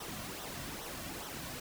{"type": "noise with flanger", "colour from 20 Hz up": "pink", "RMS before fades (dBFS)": -43, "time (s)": [0, 1.6], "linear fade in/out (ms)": 5, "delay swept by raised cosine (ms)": [0.42, 2.42], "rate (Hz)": 2.4, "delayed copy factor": -0.6, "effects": []}